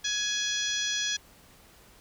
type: harmonic tone with a mistuned harmonic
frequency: 837 Hz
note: G#5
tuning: 13 cents sharp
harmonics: 2 / 3 / 4 / 5 / 6 / 7 / 8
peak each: -34 / -40 / -31 / -38 / -39 / -33 / -41 dBFS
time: 0.04-1.17 s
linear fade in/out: 10 ms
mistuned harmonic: 6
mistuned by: -19 cents
effects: pink hiss -56 dBFS RMS until 2 s